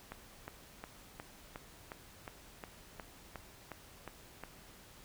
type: click train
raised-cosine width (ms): 0.5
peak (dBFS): -28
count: 13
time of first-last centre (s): 0.12-4.437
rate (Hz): 2.78
effects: pink hiss -57 dBFS RMS until 5.04 s